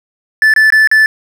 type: tone with dropouts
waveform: triangle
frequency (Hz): 1750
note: A6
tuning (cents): -10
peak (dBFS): -3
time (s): 0.42-1.06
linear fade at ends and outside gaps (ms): 1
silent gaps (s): 0.538-0.562 / 0.703-0.723 / 0.874-0.914
effects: none